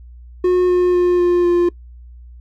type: tone with pitch steps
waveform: triangle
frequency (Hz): 361.8 / 358.7 / 355.6 / 352.5 / 349.5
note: F#4 / F4 / F4 / F4 / F4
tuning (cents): -39 / +46 / +31 / +16 / +1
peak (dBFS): -9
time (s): 0.44-1.69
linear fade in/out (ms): 5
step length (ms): 250
effects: noise-tail reverb RT60 0.1 s tail -22 dB re dry + added 60 Hz sine -36 dBFS peak until 2.4 s